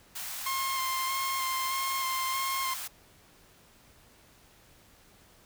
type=high-pass noise; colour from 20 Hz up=white; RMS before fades=-38 dBFS; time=0.15-2.88 s; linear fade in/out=10 ms; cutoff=660 Hz; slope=48 dB/octave
type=tone with vibrato; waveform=sawtooth; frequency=1061 Hz; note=C6; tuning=24 cents sharp; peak=-26 dBFS; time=0.46-2.74 s; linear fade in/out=5 ms; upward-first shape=square; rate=1.6 Hz; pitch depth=15 cents each way
effects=pink hiss -59 dBFS RMS until 5.45 s